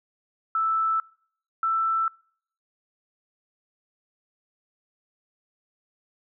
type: tone pair in turn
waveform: sine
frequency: 1318.5 / 1328.4 Hz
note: E6 / E6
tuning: 0 / +13 cents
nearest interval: unison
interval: 13 cents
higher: second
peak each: -21 dBFS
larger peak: neither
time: 0.55-1 / 1.63-2.08 s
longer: neither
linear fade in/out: 2 ms
effects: noise-tail reverb RT60 0.6 s tail -26 dB re dry